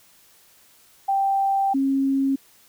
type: tone pair in turn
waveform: sine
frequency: 784 / 271.5 Hz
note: G5 / C#4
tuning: 0 / -36 cents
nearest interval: octave + tritone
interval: 1836 cents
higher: first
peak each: -18 dBFS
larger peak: neither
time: 1.08-1.74 / 1.74-2.36 s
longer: first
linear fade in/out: 10 ms
effects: white hiss -55 dBFS RMS until 2.68 s